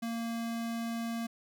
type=tone; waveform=square; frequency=230.7 Hz; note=A#3; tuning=18 cents flat; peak=-34 dBFS; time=0.02-1.27 s; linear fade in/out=10 ms; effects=none